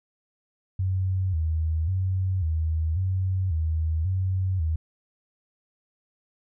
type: tone with vibrato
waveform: sine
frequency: 86.5 Hz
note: F2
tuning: 16 cents flat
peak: -22 dBFS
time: 0.79-4.76 s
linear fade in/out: 5 ms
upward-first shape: square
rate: 0.92 Hz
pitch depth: 140 cents each way
effects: none